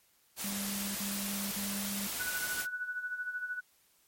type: noise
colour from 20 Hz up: white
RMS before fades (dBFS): -37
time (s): 0.36-2.67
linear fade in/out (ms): 50
type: tone bursts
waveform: triangle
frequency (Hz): 200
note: G3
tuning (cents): +35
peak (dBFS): -35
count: 3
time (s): 0.44-2.072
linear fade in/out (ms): 5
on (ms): 510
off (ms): 51
type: tone with tremolo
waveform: sine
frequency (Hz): 1480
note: F#6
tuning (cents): 0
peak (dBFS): -32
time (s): 2.19-3.61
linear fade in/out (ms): 20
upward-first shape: sine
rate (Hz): 13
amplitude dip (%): 65
effects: white hiss -68 dBFS RMS until 4.07 s + MP3 64 kbps